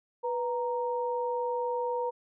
sine tone pair together, 492 / 932 Hz, B4 / A#5, -7 / -1 cents, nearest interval major seventh, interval 1106 cents, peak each -30 / -32 dBFS, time 0.23-2.11 s, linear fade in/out 20 ms, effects none

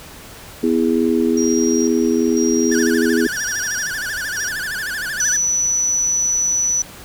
harmonic tone, 82.41 Hz, E2, in tune, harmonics 3 / 4 / 5, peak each -17 / -18 / -19 dBFS, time 0.63-3.27 s, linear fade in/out 5 ms
sine tone with tremolo, 5700 Hz, F8, 34 cents sharp, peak -23 dBFS, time 1.37-4.49 s, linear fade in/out 5 ms, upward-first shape square, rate 1 Hz, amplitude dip 75%
45% pulse tone with vibrato, 1607 Hz, G6, 43 cents sharp, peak -22 dBFS, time 2.71-5.37 s, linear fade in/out 10 ms, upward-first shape sine, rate 13 Hz, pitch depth 180 cents each way
sine tone, 5940 Hz, F#8, 6 cents sharp, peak -15 dBFS, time 5.2-6.82 s, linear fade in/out 2 ms
effects pink hiss -38 dBFS RMS until 7.04 s

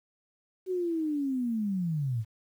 sine linear sweep, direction down, 378.1 to 103.83 Hz, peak -27 dBFS, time 0.66-2.25 s, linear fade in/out 50 ms, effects 10-bit

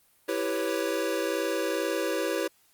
square chord, C# half-diminished seventh, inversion first, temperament equal, 329.6 / 392 / 493.9 / 554.4 Hz, E4 / G4 / B4 / C#5, 0 / 0 / 0 / 0 cents, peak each -33 dBFS, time 0.28-2.48 s, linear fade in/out 10 ms, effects white hiss -64 dBFS RMS until 2.73 s + Opus 32 kbps

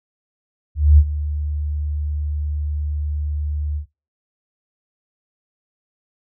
sine tone with ADSR envelope, 74.3 Hz, D2, 21 cents sharp, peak -5 dBFS, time 0.75-3.86 s, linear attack 230 ms, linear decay 58 ms, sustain -15 dB, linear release 97 ms, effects noise-tail reverb RT60 0.3 s tail -25 dB re dry

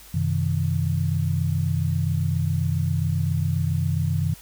sine tone cluster, 93.3 / 130.1 / 157.5 Hz, F#2 / C3 / D#3, +15 / -9 / +21 cents, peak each -24 / -26 / -24 dBFS, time 0.14-4.34 s, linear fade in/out 5 ms, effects added 50 Hz sine -50 dBFS peak until 4.41 s + white hiss -47 dBFS RMS until 4.41 s

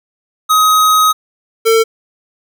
square tone pair in turn, 1262 / 449.3 Hz, D#6 / A4, +24 / +36 cents, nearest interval octave + tritone, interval 1788 cents, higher first, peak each -8 dBFS, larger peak neither, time 0.49-1.13 / 1.65-1.84 s, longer first, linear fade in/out 20 ms, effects none

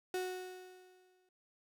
35% pulse tone with exponential decay, 368.1 Hz, F#4, 9 cents flat, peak -32 dBFS, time 0.14-1.29 s, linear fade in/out 2 ms, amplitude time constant 250 ms, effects none

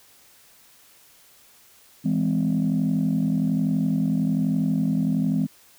sine chord, E augmented, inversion none, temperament just, 164.81 / 206 / 257.5 Hz, E3 / G#3 / B#3, 0 / -14 / -28 cents, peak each -23 dBFS, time 2.04-5.47 s, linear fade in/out 20 ms, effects tanh soft clip ceiling -14 dBFS + white hiss -54 dBFS RMS until 5.78 s

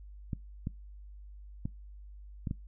clicks, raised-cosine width 5 ms, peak -21 dBFS, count 5, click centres 0.332 / 0.671 / 1.655 / 2.472 / 2.511 s, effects noise-tail reverb RT60 0.2 s tail -23 dB re dry + added 50 Hz sine -46 dBFS peak until 2.67 s

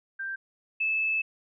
sine tone pair in turn, 1576 / 2616 Hz, G6 / E7, +9 / -14 cents, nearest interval major sixth, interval 877 cents, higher second, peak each -31 / -24 dBFS, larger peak second, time 0.19-0.36 / 0.8-1.22 s, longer second, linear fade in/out 10 ms, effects none

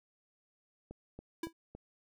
click train, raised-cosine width 2 ms, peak -33 dBFS, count 4, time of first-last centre 0.91-1.75 s, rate 3.57 Hz
square tone with exponential decay, 329.6 Hz, E4, in tune, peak -33 dBFS, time 1.43-1.53 s, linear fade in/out 5 ms, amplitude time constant 20 ms
effects none

